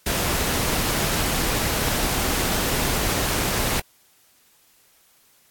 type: noise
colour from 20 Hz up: pink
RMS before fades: -23 dBFS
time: 0.06-3.8 s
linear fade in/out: 5 ms
effects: white hiss -58 dBFS RMS until 5.5 s + AAC 64 kbps